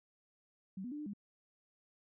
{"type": "tone with pitch steps", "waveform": "sine", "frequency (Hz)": [190.5, 246.3, 295.3, 300.2, 203.4], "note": ["G3", "B3", "D4", "D4", "G#3"], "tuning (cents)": [-49, -5, 10, 38, -36], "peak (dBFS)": -40, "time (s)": [0.77, 1.135], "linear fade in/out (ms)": 5, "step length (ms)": 73, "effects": []}